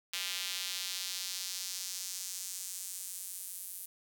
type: tone with high-pass filter sweep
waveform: square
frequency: 92.5 Hz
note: F#2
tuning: in tune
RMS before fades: -40 dBFS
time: 0.13-3.86 s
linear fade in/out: 5 ms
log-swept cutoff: 3000 to 11000 Hz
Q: 1.4
effects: none